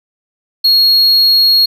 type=tone; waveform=triangle; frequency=4300 Hz; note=C8; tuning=47 cents sharp; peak=-5 dBFS; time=0.64-1.66 s; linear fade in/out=10 ms; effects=none